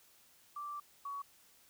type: tone pair in turn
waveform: sine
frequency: 1170 / 1124.7 Hz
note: D6 / C#6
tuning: -7 / +25 cents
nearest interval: minor second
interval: 68 cents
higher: first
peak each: -40 / -39 dBFS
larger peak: second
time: 0.56-0.8 / 1.05-1.22 s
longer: first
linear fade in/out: 5 ms
effects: white hiss -65 dBFS RMS until 1.69 s